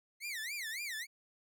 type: tone with vibrato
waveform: sawtooth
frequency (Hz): 2046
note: C7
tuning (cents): -39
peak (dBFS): -35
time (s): 0.2-1.07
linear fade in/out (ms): 50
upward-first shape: sine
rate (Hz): 3.6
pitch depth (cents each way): 290
effects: none